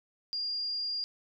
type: tone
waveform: sine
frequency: 4810 Hz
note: D8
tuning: 41 cents sharp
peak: -31 dBFS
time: 0.33-1.04 s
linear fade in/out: 0 ms
effects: none